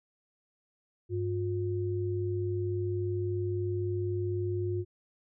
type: tone pair together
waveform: sine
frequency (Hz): 100.3 / 356.6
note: G2 / F4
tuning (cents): +40 / +36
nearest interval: octave + minor seventh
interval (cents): 2196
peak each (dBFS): -31 / -32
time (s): 1.09-4.85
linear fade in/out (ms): 50
effects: none